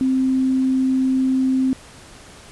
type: tone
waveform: sine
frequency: 261.6 Hz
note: C4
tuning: in tune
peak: -15 dBFS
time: 0.01-1.73 s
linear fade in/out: 0 ms
effects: pink hiss -43 dBFS RMS until 2.51 s + resampled to 24000 Hz